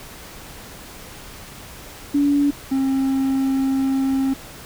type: tone pair in turn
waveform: sine / triangle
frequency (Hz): 285.8 / 268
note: D4 / C4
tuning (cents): -47 / +42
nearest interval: minor second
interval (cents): 111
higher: first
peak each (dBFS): -14 / -15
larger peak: first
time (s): 2.14-2.51 / 2.71-4.34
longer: second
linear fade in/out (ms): 10
effects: pink hiss -39 dBFS RMS until 4.65 s